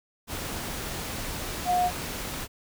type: tone in noise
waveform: sine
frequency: 719 Hz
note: F#5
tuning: 50 cents flat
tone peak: -21 dBFS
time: 1.65-1.91 s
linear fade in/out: 50 ms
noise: pink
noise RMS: -34 dBFS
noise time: 0.27-2.48 s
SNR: +10 dB
effects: none